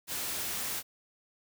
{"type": "noise", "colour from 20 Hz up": "white", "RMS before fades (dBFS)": -35, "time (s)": [0.07, 0.83], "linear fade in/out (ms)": 50, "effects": []}